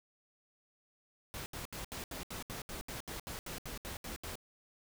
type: noise bursts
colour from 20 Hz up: pink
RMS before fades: -43 dBFS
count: 16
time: 1.34-4.355 s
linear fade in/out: 0 ms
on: 120 ms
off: 73 ms
effects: none